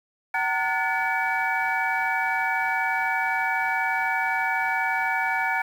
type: tone cluster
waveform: sine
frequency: 760 / 912 / 1454 / 1730 / 2275 Hz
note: F#5 / A#5 / F#6 / A6 / C#7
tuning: +46 / -38 / -31 / -30 / +44 cents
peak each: -28 dBFS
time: 0.34-5.62 s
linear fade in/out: 5 ms
effects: tanh soft clip ceiling -12 dBFS + 8-bit